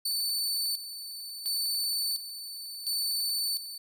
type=tone with tremolo; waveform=sawtooth; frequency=4511 Hz; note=C#8; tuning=29 cents sharp; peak=-25 dBFS; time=0.05-3.78 s; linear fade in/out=5 ms; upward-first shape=square; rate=0.71 Hz; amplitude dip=70%; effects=none